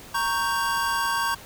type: chord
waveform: square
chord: G diminished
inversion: first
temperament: equal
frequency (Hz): 932.3 / 1108.7 / 1568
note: Bb5 / Db6 / G6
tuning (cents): 0 / 0 / 0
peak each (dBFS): -28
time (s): 0.14-1.35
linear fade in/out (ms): 10
effects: pink hiss -44 dBFS RMS until 1.45 s